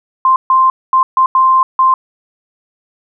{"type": "tone bursts at uneven times", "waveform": "sine", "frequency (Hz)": 1046.5, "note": "C6", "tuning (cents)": 0, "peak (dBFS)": -6, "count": 6, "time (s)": [[0.25, 0.36], [0.5, 0.7], [0.93, 1.03], [1.17, 1.26], [1.35, 1.63], [1.79, 1.94]], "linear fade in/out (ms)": 2, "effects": []}